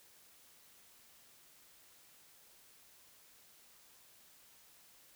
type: silence
effects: white hiss -63 dBFS RMS until 5.15 s